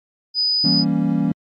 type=tone; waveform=sine; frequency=4978 Hz; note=D#8; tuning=in tune; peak=-16 dBFS; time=0.34-0.85 s; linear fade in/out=50 ms
type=chord; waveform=triangle; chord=E diminished seventh; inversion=none; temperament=equal; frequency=164.81 / 196 / 233.1 / 277.2 Hz; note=E3 / G3 / Bb3 / Db4; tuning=0 / 0 / 0 / 0 cents; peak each=-20 dBFS; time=0.64-1.32 s; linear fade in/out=5 ms
effects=AAC 64 kbps